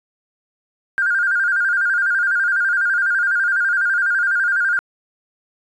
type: tone with vibrato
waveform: triangle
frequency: 1500 Hz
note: F#6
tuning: 23 cents sharp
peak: -11 dBFS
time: 0.98-4.79 s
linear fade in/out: 0 ms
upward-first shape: square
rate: 12 Hz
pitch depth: 84 cents each way
effects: tanh soft clip ceiling -13 dBFS + resampled to 22050 Hz